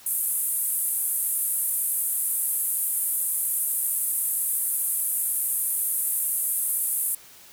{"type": "band-pass noise", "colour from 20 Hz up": "pink", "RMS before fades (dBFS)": -26, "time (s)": [0.06, 7.15], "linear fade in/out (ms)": 5, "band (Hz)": [9100, 14000], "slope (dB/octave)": 48, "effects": ["white hiss -49 dBFS RMS until 7.52 s"]}